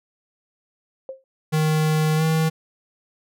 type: tone with exponential decay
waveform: sine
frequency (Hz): 530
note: C5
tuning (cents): +22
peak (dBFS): -26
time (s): 1.09-1.24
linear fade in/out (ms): 1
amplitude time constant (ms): 32
type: tone with pitch glide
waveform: square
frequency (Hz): 155.56 to 159.47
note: D#3 to D#3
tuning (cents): 0 to +43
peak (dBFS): -18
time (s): 1.52-2.5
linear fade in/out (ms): 20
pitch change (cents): +43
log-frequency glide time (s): 2.16-2.23
effects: none